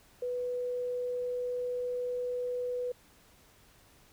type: tone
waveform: sine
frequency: 493.9 Hz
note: B4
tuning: in tune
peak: -31 dBFS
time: 0.22-2.92 s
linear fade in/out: 5 ms
effects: pink hiss -61 dBFS RMS until 4.12 s